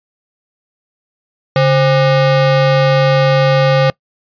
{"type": "ring-modulated tone", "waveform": "square", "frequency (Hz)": 334.7, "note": "E4", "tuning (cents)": 26, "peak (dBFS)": -6, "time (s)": [1.56, 3.9], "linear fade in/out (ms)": 0, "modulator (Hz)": 193, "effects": ["noise-tail reverb RT60 0.1 s tail -24 dB re dry", "resampled to 11025 Hz"]}